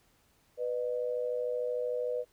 sine tone pair together, 493.9 / 607.1 Hz, B4 / D#5, 0 / -43 cents, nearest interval major third, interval 357 cents, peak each -31 / -36 dBFS, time 0.57-2.25 s, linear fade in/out 50 ms, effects pink hiss -68 dBFS RMS until 2.32 s

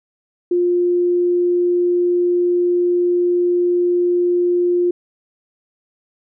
sine tone, 352.8 Hz, F4, 18 cents sharp, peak -13 dBFS, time 0.51-4.91 s, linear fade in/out 5 ms, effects none

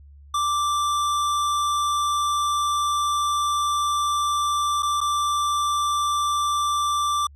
square tone with dropouts, 1174.7 Hz, D6, in tune, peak -21 dBFS, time 0.34-7.27 s, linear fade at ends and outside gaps 5 ms, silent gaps 4.824-4.829 / 5.006-5.012 s, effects added 71 Hz sine -44 dBFS peak until 7.35 s + low-pass 10000 Hz 12 dB/octave

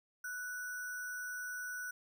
sine tone with sample-and-hold, 1480 Hz, F#6, in tune, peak -39 dBFS, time 0.24-1.91 s, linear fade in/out 5 ms, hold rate 7350 Hz, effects none

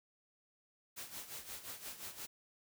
white noise with tremolo, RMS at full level -45 dBFS, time 0.96-2.27 s, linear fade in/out 20 ms, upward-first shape sine, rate 5.7 Hz, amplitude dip 70%, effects none

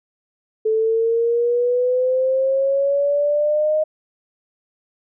sine exponential sweep, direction up, 435.7 to 622.3 Hz, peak -15 dBFS, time 0.65-3.84 s, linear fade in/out 10 ms, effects none

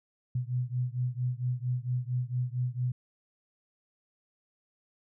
sine beating tone pair, 122.9 / 127.3 Hz, B2 / C3, -8 / -47 cents, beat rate 4.4 Hz, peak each -31 / -32 dBFS, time 0.35-2.92 s, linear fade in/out 5 ms, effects none

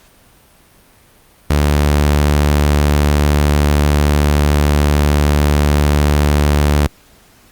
sawtooth tone, 73.42 Hz, D2, in tune, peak -6 dBFS, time 1.5-6.87 s, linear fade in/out 5 ms, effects pink hiss -48 dBFS RMS until 7.51 s + Opus 48 kbps

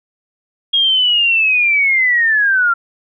sine linear sweep, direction down, 3279 to 1361 Hz, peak -10 dBFS, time 0.73-2.74 s, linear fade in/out 10 ms, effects none

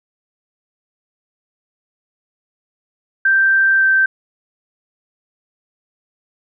sine tone with pitch glide, 1568 to 1557.2 Hz, G6 to G6, 0 to -12 cents, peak -10 dBFS, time 3.25-4.06 s, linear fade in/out 5 ms, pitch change -12 cents, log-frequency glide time 3.77-3.84 s, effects none

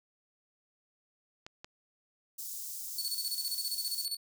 clicks, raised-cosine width 0.2 ms, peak -27 dBFS, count 2, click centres 1.465 / 1.645 s
white high-pass noise, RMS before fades -41 dBFS, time 2.38-4.06 s, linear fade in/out 10 ms, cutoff 5300 Hz, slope 24 dB/octave
sawtooth tone with tremolo, 4435 Hz, C#8, in tune, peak -29 dBFS, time 2.98-4.17 s, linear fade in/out 5 ms, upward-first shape square, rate 15 Hz, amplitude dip 70%
effects none

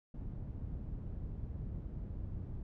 white low-pass noise, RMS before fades -42 dBFS, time 0.14-2.63 s, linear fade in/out 5 ms, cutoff 100 Hz, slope 12 dB/octave, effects none

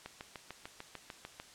click train, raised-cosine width 0.3 ms, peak -27 dBFS, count 10, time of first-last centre 0.06-1.399 s, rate 6.72 Hz, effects white hiss -56 dBFS RMS until 1.54 s + low-pass 8000 Hz 12 dB/octave

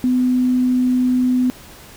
sine tone, 251.9 Hz, B3, 34 cents sharp, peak -13 dBFS, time 0.04-1.5 s, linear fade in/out 0 ms, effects pink hiss -41 dBFS RMS until 1.96 s

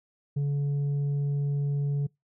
sine tone with tanh clipping, 142.6 Hz, C#3, 49 cents sharp, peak -25 dBFS, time 0.36-2.07 s, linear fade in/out 10 ms, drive 3 dB, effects noise-tail reverb RT60 0.2 s tail -26 dB re dry

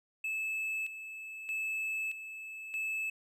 triangle tone with tremolo, 2610 Hz, E7, 18 cents flat, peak -31 dBFS, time 0.24-3.1 s, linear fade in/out 5 ms, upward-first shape square, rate 0.8 Hz, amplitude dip 65%, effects none

